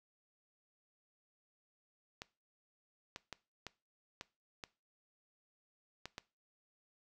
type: clicks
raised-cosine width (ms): 0.2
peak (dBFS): -26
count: 8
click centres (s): 2.219 / 3.161 / 3.327 / 3.667 / 4.211 / 4.638 / 6.056 / 6.181
effects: noise-tail reverb RT60 0.3 s tail -20 dB re dry